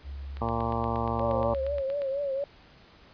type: tone with pitch glide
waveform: sine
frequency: 69.3 to 68.78 Hz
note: C#2 to C#2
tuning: 0 to -13 cents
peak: -35 dBFS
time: 0.03-1.83 s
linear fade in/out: 50 ms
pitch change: -13 cents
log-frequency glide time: 0.17-0.56 s
type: click train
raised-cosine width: 0.3 ms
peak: -27 dBFS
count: 15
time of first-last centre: 0.37-2.019 s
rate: 8.49 Hz
type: harmonic tone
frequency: 115.5 Hz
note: A#2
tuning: 16 cents flat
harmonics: 1 / 2 / 3 / 4 / 5 / 6 / 7 / 8 / 9 / 10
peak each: -34 / -34 / -39 / -36 / -37 / -37 / -35 / -36 / -37 / -37 dBFS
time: 0.41-1.54 s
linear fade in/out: 5 ms
type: tone with vibrato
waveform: sine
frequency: 554.4 Hz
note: C#5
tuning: in tune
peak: -27 dBFS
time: 1.2-2.44 s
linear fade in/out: 2 ms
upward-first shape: triangle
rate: 4.2 Hz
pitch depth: 89 cents each way
effects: pink hiss -55 dBFS RMS until 3.13 s + resampled to 11025 Hz